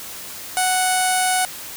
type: tone with low-pass filter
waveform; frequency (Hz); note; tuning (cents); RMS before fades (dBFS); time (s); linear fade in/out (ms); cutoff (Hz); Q
sawtooth; 740; F#5; 0; -19; 0.57-1.45; 0; 10000; 5.7
effects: white hiss -34 dBFS RMS until 1.76 s